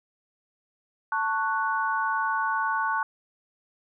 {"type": "chord", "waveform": "sine", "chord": "F# minor", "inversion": "first", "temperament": "just", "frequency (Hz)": [888, 1110, 1480], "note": ["A5", "C#6", "F#6"], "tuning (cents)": [16, 2, 0], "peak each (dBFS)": -28, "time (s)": [1.12, 3.03], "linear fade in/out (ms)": 2, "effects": []}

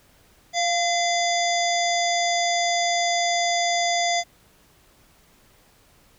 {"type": "harmonic tone with a mistuned harmonic", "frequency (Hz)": 696, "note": "F5", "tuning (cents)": -6, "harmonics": [1, 3, 5, 7, 9, 10], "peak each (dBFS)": [-22, -27, -29, -30, -32, -32], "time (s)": [0.53, 4.24], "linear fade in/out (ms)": 50, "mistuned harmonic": 3, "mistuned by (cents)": -38, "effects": ["pink hiss -57 dBFS RMS until 6.18 s"]}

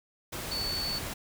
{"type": "tone in noise", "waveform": "sine", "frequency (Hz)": 4468, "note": "C#8", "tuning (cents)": 13, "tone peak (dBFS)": -31, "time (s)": [0.51, 0.99], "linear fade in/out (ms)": 10, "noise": "pink", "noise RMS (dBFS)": -37, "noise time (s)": [0.32, 1.14], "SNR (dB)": 3, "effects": []}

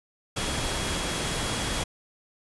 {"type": "tone in noise", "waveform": "sine", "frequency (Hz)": 3322, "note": "G#7", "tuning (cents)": 0, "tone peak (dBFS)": -38, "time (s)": [0.36, 1.84], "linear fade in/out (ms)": 10, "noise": "pink", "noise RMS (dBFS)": -29, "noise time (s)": [0.36, 1.84], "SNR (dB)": -12, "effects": ["resampled to 24000 Hz"]}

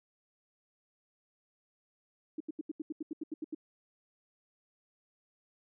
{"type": "tone bursts", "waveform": "sine", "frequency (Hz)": 311.1, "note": "D#4", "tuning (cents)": 0, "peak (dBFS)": -34, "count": 12, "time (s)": [2.38, 3.548], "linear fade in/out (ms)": 5, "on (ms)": 24, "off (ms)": 80, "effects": []}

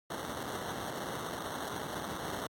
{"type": "noise with sample-and-hold", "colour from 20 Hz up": "white", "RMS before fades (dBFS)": -39, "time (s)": [0.1, 2.47], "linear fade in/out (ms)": 5, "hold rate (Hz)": 2450, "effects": ["high-pass 100 Hz 12 dB/octave", "AAC 64 kbps"]}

